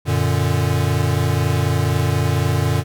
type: chord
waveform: square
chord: Gb augmented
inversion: none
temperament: equal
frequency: 92.5 / 116.54 / 146.83 Hz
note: Gb2 / Bb2 / D3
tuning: 0 / 0 / 0 cents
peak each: -21 dBFS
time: 0.05-2.84 s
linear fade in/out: 50 ms
effects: none